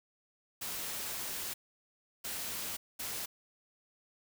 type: noise bursts at uneven times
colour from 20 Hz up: white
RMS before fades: -39 dBFS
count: 3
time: 0.61-1.54 / 2.24-2.77 / 2.99-3.26 s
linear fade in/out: 10 ms
effects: none